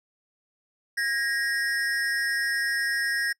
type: ring-modulated tone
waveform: square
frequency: 1760 Hz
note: A6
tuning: in tune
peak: -22 dBFS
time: 0.97-3.33 s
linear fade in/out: 10 ms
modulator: 124 Hz
effects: noise-tail reverb RT60 0.1 s tail -26 dB re dry + low-pass 11000 Hz 12 dB/octave